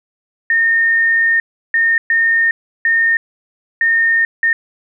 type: tone bursts at uneven times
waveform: sine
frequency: 1829 Hz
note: A#6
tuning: 33 cents flat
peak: -10 dBFS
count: 6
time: 0.5-1.4 / 1.74-1.98 / 2.1-2.51 / 2.85-3.17 / 3.81-4.25 / 4.43-4.53 s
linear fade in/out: 2 ms
effects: none